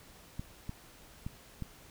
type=clicks; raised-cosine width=5 ms; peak=-25 dBFS; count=4; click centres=0.395 / 0.694 / 1.265 / 1.623 s; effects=pink hiss -56 dBFS RMS until 1.9 s